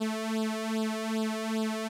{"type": "tone with flanger", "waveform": "sawtooth", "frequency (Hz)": 220, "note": "A3", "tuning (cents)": 0, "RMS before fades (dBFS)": -31, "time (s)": [0, 1.89], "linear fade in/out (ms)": 20, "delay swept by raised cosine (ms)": [0.23, 1.73], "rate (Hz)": 2.5, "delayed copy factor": 1, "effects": ["low-pass 11000 Hz 12 dB/octave"]}